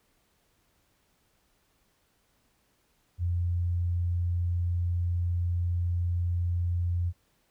sine tone, 87.31 Hz, F2, in tune, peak -25 dBFS, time 3.18-7.13 s, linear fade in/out 50 ms, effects pink hiss -70 dBFS RMS until 7.5 s

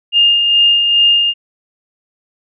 sine tone with tremolo, 2822 Hz, F7, 17 cents sharp, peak -6 dBFS, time 0.12-1.34 s, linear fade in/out 50 ms, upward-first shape sine, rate 2.4 Hz, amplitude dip 40%, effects none

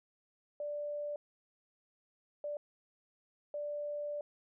sine tone bursts at uneven times, 587.3 Hz, D5, in tune, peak -36 dBFS, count 3, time 0.6-1.16 / 2.44-2.57 / 3.54-4.21 s, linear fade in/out 2 ms, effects none

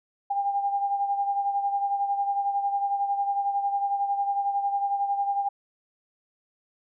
sine beating tone pair, 800 / 811 Hz, G5 / G#5, +35 / -41 cents, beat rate 11 Hz, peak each -24 / -32 dBFS, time 0.3-5.49 s, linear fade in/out 10 ms, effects none

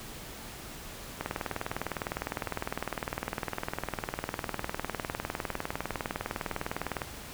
click train, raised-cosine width 0.5 ms, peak -16 dBFS, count 116, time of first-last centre 1.21-7.018 s, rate 19.8 Hz, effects pink hiss -44 dBFS RMS until 7.33 s

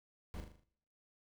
brown noise with echo, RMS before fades -44 dBFS, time 0.34-0.4 s, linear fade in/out 0 ms, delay 39 ms, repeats 6, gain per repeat -5 dB, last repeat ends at 0.634 s, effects noise-tail reverb RT60 0.9 s tail -26 dB re dry

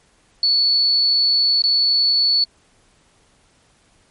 sine tone with dropouts, 4435 Hz, C#8, in tune, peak -13 dBFS, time 0.43-2.44 s, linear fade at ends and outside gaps 2 ms, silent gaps 1.621-1.638 s, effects pink hiss -57 dBFS RMS until 4.1 s + MP3 48 kbps

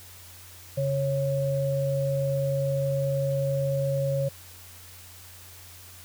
sine tone pair together, 139.3 / 549.4 Hz, C#3 / C#5, +9 / -16 cents, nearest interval 2 octaves, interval 2375 cents, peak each -26 dBFS, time 0.77-4.29 s, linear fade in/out 10 ms, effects added 90 Hz sine -50 dBFS peak until 6.04 s + white hiss -48 dBFS RMS until 6.04 s

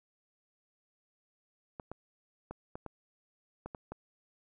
clicks, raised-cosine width 1 ms, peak -27 dBFS, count 8, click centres 1.798 / 1.916 / 2.51 / 2.755 / 2.863 / 3.66 / 3.748 / 3.92 s, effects none

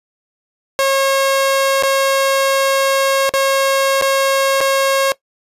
sawtooth tone with dropouts, 543 Hz, C#5, 36 cents flat, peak -8 dBFS, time 0.79-5.12 s, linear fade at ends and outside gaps 0 ms, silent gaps 1.825-1.834 / 3.293-3.338 / 4.013-4.022 / 4.606-4.612 s, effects noise-tail reverb RT60 0.1 s tail -19 dB re dry + resampled to 32000 Hz

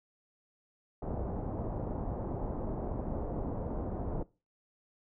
pink low-pass noise, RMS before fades -36 dBFS, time 1.02-4.23 s, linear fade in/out 5 ms, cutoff 810 Hz, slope 24 dB/octave, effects noise-tail reverb RT60 0.3 s tail -21 dB re dry

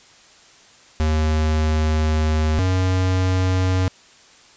square tone pair in turn, 77.78 / 92.82 Hz, D#2 / F#2, 0 / +6 cents, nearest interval minor third, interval 306 cents, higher second, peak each -17 dBFS, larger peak neither, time 1-2.59 / 2.59-3.88 s, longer first, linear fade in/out 0 ms, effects white hiss -49 dBFS RMS until 4.56 s + resampled to 16000 Hz

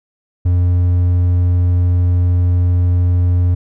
triangle tone, 88.7 Hz, F2, 27 cents sharp, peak -8 dBFS, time 0.45-3.55 s, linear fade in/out 10 ms, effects none

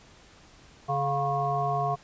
harmonic tone with a mistuned harmonic, 141 Hz, C#3, 30 cents sharp, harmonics 1 / 3 / 5 / 7 / 8, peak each -31 / -35 / -27 / -39 / -31 dBFS, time 0.88-1.96 s, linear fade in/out 20 ms, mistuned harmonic 8, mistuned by -61 cents, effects pink hiss -54 dBFS RMS until 2.03 s + resampled to 16000 Hz

